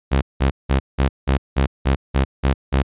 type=tone bursts; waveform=sawtooth; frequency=67.6 Hz; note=C#2; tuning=43 cents flat; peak=-10 dBFS; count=10; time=0.11-2.83 s; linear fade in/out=20 ms; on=110 ms; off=180 ms; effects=resampled to 8000 Hz